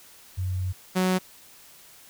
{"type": "tone pair in turn", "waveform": ["sine", "sawtooth"], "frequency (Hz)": [92.5, 185], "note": ["F#2", "F#3"], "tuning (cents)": [0, 0], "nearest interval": "octave", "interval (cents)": 1200, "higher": "second", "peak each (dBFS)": [-25, -17], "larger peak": "second", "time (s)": [[0.37, 0.73], [0.95, 1.19]], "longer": "first", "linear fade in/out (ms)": 20, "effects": ["white hiss -51 dBFS RMS until 2.09 s"]}